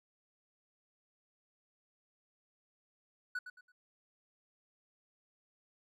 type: tone with echo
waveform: triangle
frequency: 1480 Hz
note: F#6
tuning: in tune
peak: -33 dBFS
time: 3.35-3.39 s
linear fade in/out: 5 ms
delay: 110 ms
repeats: 3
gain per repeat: -10 dB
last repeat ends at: 3.72 s
effects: none